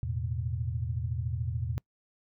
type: chord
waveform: sine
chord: E suspended fourth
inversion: none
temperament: just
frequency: 82.41 / 109.88 / 123.61 Hz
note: E2 / A2 / B2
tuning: 0 / -2 / +2 cents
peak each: -34 dBFS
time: 0.03-1.78 s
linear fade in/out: 0 ms
effects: noise-tail reverb RT60 0.1 s tail -26 dB re dry